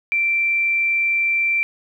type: tone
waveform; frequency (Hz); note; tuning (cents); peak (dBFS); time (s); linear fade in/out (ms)
sine; 2349; D7; 0; -16; 0.12-1.63; 0
effects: 9-bit